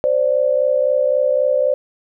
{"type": "tone pair together", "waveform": "sine", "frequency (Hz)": [521, 584.8], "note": ["C5", "D5"], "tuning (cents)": [-7, -7], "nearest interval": "major second", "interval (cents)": 200, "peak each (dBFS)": -16, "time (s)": [0.04, 1.74], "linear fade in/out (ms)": 0, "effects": []}